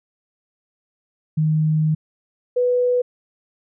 sine tone pair in turn, 155.56 / 493.9 Hz, D#3 / B4, 0 / 0 cents, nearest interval octave + minor sixth, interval 2000 cents, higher second, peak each -15 dBFS, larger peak neither, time 1.37-1.95 / 2.56-3.02 s, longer first, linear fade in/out 10 ms, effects none

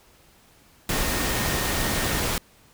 sine tone in noise, 1843 Hz, A#6, 20 cents flat, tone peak -35 dBFS, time 0.93-2.2 s, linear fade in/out 2 ms, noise pink, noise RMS -25 dBFS, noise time 0.89-2.38 s, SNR -13 dB, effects pink hiss -56 dBFS RMS until 2.73 s

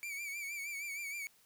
45% pulse tone with vibrato, 2295 Hz, D7, 40 cents flat, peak -39 dBFS, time 0.03-1.27 s, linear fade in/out 0 ms, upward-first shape sine, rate 6.4 Hz, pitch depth 68 cents each way, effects white hiss -67 dBFS RMS until 1.45 s

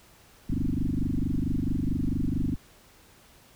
sine tone with frequency modulation, 131.9 Hz, C3, 14 cents sharp, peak -24 dBFS, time 0.49-2.56 s, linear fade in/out 10 ms, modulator 24.5 Hz, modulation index 6.6, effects pink hiss -56 dBFS RMS until 3.55 s

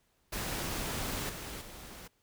pink noise with level steps, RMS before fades -36 / -42 / -48 dBFS, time 0.32-2.08 s, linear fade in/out 10 ms, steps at 1.29 / 1.61 s, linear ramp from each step 5 ms, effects pink hiss -73 dBFS RMS until 2.22 s

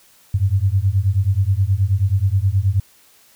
sine beating tone pair, 92.7 / 102.1 Hz, F#2 / G#2, +4 / -29 cents, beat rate 9.4 Hz, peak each -17 dBFS, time 0.34-2.8 s, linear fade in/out 5 ms, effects white hiss -52 dBFS RMS until 3.35 s

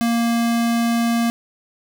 square tone, 233.1 Hz, A#3, in tune, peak -17 dBFS, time 0.01-1.3 s, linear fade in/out 0 ms, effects none

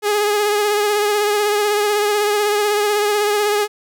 sawtooth tone with vibrato, 415.7 Hz, G#4, 2 cents sharp, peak -11 dBFS, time 0.02-3.68 s, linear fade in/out 50 ms, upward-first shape triangle, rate 16 Hz, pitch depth 39 cents each way, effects none

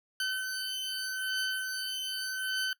20% pulse beating tone pair, 1524 / 1524.83 Hz, G6 / G6, -49 / -48 cents, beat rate 0.83 Hz, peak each -31 / -30 dBFS, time 0.2-2.73 s, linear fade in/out 2 ms, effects noise-tail reverb RT60 0.1 s tail -19 dB re dry

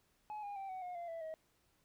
sine tone with pitch steps, 847 / 813 / 780.3 / 748.9 / 718.9 / 690 / 662.2 / 635.6 Hz, G#5 / G#5 / G5 / F#5 / F5 / F5 / E5 / D#5, +34 / -37 / -8 / +21 / +50 / -21 / +8 / +37 cents, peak -39 dBFS, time 0.3-1.34 s, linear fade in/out 0 ms, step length 130 ms, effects tanh soft clip ceiling -41 dBFS + pink hiss -75 dBFS RMS until 1.84 s

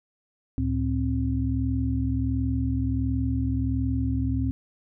sine tone cluster, 70.2 / 111.6 / 263.4 Hz, C#2 / A2 / C4, +22 / +25 / +12 cents, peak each -27 dBFS, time 0.58-4.51 s, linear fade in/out 0 ms, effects none

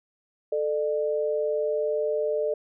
sine tone pair together, 440 / 600.2 Hz, A4 / D5, 0 / +38 cents, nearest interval perfect fourth, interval 538 cents, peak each -26 dBFS, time 0.52-2.54 s, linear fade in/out 5 ms, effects none

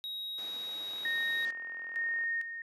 triangle tone, 3801 Hz, A#7, 33 cents sharp, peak -35 dBFS, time 0.04-1.45 s, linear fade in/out 0 ms
pink low-pass noise, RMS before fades -50 dBFS, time 0.38-1.51 s, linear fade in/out 2 ms, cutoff 6600 Hz, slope 24 dB/octave
click train, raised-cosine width 0.5 ms, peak -37 dBFS, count 55, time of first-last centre 0.91-2.237 s, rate 40.7 Hz
sine tone with tremolo, 1846 Hz, A#6, 17 cents flat, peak -30 dBFS, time 1.05-2.62 s, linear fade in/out 2 ms, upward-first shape square, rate 1.1 Hz, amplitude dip 60%
effects high-pass 300 Hz 12 dB/octave + resampled to 32000 Hz

